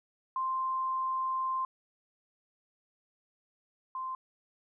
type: tone pair in turn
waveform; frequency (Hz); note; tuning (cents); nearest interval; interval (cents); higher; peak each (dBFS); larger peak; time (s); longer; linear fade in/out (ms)
sine; 1046.5 / 1042.2; C6 / C6; 0 / -7; unison; 7; first; -29 / -34; first; 0.36-1.65 / 3.95-4.15; first; 2
effects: none